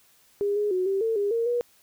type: tone with pitch steps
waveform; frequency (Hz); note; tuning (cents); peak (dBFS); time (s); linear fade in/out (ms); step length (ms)
sine; 405.9 / 415.8 / 368.1 / 389.6 / 450.2 / 405.7 / 461.9 / 481.8; G#4 / G#4 / F#4 / G4 / A4 / G#4 / A#4 / B4; -40 / +2 / -9 / -11 / +40 / -41 / -16 / -43; -22; 0.41-1.61; 0; 150
effects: white hiss -60 dBFS RMS until 1.82 s